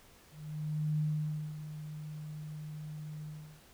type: tone with ADSR envelope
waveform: sine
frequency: 152.6 Hz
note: D#3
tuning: 33 cents flat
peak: -28 dBFS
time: 0.3-3.62 s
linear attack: 690 ms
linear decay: 550 ms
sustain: -12 dB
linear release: 360 ms
effects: pink hiss -60 dBFS RMS until 3.73 s